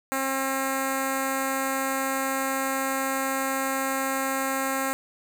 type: tone with notch filter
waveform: 5% pulse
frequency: 268 Hz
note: C4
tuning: 42 cents sharp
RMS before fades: -27 dBFS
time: 0.12-4.93 s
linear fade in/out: 0 ms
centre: 3200 Hz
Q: 0.79
effects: none